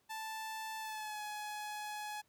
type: tone with pitch glide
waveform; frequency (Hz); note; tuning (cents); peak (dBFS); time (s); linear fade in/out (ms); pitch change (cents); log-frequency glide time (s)
sawtooth; 880 to 842.2; A5 to G#5; 0 to +24; -37; 0.09-2.22; 20; -76; 0.79-1.21
effects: pink hiss -75 dBFS RMS until 2.28 s + high-pass 80 Hz 12 dB/octave